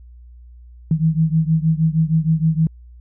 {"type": "beating tone pair", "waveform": "sine", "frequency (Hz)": [157.7, 164.1], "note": ["D#3", "E3"], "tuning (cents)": [24, -8], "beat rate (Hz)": 6.4, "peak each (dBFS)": [-16, -18], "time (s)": [0.91, 2.67], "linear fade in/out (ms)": 2, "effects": ["added 60 Hz sine -39 dBFS peak until 3 s"]}